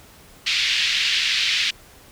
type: band-pass noise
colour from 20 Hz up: white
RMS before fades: -21 dBFS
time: 0.46-1.71 s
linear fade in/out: 10 ms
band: 2100 to 4100 Hz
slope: 24 dB/octave
effects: pink hiss -48 dBFS RMS until 2.11 s